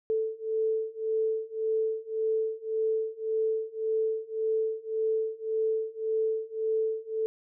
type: beating tone pair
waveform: sine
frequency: 440 / 441.8 Hz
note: A4 / A4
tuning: 0 / +7 cents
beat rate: 1.8 Hz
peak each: -30 / -29 dBFS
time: 0.1-7.26 s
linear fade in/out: 0 ms
effects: none